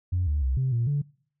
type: tone with pitch steps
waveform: sine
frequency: 89.6 / 73.7 / 65.1 / 131 / 117.6 / 144 Hz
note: F2 / D2 / C2 / C3 / A#2 / D3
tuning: +45 / +7 / -8 / +2 / +16 / -34 cents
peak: -21 dBFS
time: 0.12-1.02 s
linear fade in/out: 10 ms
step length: 150 ms
effects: noise-tail reverb RT60 0.6 s tail -26 dB re dry + tanh soft clip ceiling -18 dBFS